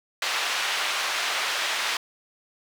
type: band-pass noise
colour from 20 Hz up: white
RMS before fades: -27 dBFS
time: 0.22-1.97 s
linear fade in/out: 2 ms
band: 800 to 3400 Hz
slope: 12 dB/octave
effects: none